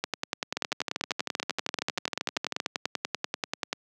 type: two click trains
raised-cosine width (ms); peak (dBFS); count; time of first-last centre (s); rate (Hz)
0.2; -11 / -10; 27 / 39; 0.57-2.601 / 0.04-3.729; 12.8 / 10.3
effects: high-pass 200 Hz 12 dB/octave